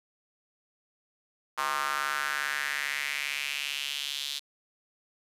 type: tone with high-pass filter sweep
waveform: square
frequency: 71.2 Hz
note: C#2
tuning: 47 cents sharp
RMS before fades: -32 dBFS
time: 1.57-4.4 s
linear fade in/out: 20 ms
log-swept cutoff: 1100 to 3700 Hz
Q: 3.4
effects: resampled to 32000 Hz + 9-bit